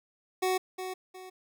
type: tone with echo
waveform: 25% pulse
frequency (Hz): 371.9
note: F#4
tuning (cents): +9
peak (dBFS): -22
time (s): 0.42-0.58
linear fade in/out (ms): 10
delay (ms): 360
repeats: 2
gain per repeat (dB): -9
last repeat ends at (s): 1.3
effects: none